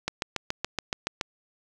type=click train; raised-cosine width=0.2 ms; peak=-10 dBFS; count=9; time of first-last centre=0.08-1.212 s; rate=7.07 Hz; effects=none